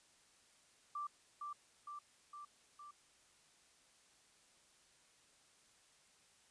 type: tone with echo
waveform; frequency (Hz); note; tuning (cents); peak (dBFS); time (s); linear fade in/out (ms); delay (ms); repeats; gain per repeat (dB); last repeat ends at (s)
sine; 1174.7; D6; 0; -40; 0.95-1.07; 5; 460; 4; -3; 2.91
effects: white hiss -69 dBFS RMS until 6.5 s + resampled to 22050 Hz